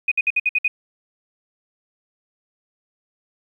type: tone bursts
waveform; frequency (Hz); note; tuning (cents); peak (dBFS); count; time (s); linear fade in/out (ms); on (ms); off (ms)
sine; 2489; D#7; 0; -15; 7; 0.08-0.68; 5; 36; 58
effects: 9-bit